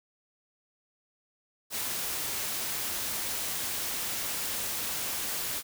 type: noise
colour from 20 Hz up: white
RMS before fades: -33 dBFS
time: 1.7-5.63 s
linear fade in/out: 50 ms
effects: none